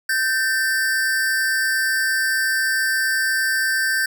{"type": "tone pair together", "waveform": "square", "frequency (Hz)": [1557, 1785.6], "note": ["G6", "A6"], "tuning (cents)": [-12, 25], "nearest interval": "major second", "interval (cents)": 237, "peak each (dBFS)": [-20, -24], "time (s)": [0.09, 4.06], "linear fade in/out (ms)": 5, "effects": []}